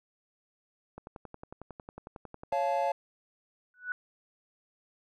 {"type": "click train", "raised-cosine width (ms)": 1, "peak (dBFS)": -29, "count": 18, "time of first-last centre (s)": [0.98, 2.525], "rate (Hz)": 11}
{"type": "chord", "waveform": "triangle", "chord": "Db augmented", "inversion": "none", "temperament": "just", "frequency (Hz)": [554.4, 693, 866.2], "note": ["Db5", "F5", "A5"], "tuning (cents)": [0, -14, -27], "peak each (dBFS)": -29, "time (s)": [2.52, 2.92], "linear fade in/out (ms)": 5}
{"type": "tone with exponential growth", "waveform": "sine", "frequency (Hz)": 1480, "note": "F#6", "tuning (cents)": 0, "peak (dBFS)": -27, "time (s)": [3.74, 3.92], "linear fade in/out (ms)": 1, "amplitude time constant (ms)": 38}
{"effects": []}